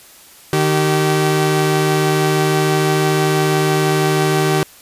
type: tone pair together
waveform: sawtooth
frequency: 152.9 / 385.3 Hz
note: D#3 / G4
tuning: -30 / -30 cents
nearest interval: octave + major third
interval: 1600 cents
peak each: -12 dBFS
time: 0.53-4.63 s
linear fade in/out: 0 ms
effects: white hiss -43 dBFS RMS until 4.81 s + resampled to 32000 Hz